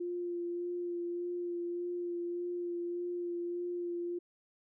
sine tone with vibrato, 349.2 Hz, F4, in tune, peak -34 dBFS, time 0-4.19 s, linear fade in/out 10 ms, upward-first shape sine, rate 1.7 Hz, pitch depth 15 cents each way, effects none

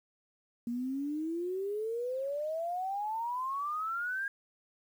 sine exponential sweep, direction up, 233.1 to 1637 Hz, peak -32 dBFS, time 0.67-4.28 s, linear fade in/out 2 ms, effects 10-bit

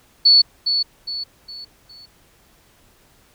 sine tone with echo, 4435 Hz, C#8, in tune, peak -8 dBFS, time 0.25-0.42 s, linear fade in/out 10 ms, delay 410 ms, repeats 4, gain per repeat -8 dB, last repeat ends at 2.06 s, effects pink hiss -55 dBFS RMS until 3.34 s

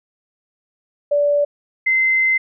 sine tone pair in turn, 580 / 2067 Hz, D5 / C7, -22 / -22 cents, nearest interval octave + minor seventh, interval 2200 cents, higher second, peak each -13 dBFS, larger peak neither, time 1.11-1.45 / 1.86-2.38 s, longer second, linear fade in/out 10 ms, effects none

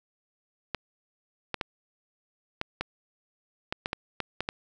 clicks, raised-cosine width 0.3 ms, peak -13 dBFS, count 11, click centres 0.747 / 1.543 / 1.612 / 2.614 / 2.81 / 3.725 / 3.859 / 3.931 / 4.203 / 4.406 / 4.489 s, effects none

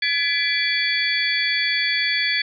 sine tone cluster, 1696 / 2004 / 2346 / 3391 / 4522 Hz, G#6 / B6 / D7 / G#7 / C#8, +36 / +25 / -2 / +35 / +34 cents, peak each -25 dBFS, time 0.02-2.42 s, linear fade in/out 5 ms, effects none

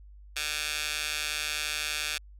15% pulse tone with high-pass filter, 151.3 Hz, D#3, 48 cents flat, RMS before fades -32 dBFS, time 0.36-2.18 s, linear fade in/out 5 ms, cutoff 2500 Hz, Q 1.1, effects added 50 Hz sine -47 dBFS peak until 2.39 s + low-pass 12000 Hz 12 dB/octave

